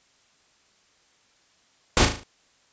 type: noise with echo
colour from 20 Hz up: pink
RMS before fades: -17 dBFS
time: 1.97-2.05 s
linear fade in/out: 0 ms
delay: 37 ms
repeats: 5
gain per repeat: -6 dB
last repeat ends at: 2.235 s
effects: white hiss -62 dBFS RMS until 2.72 s + resampled to 16000 Hz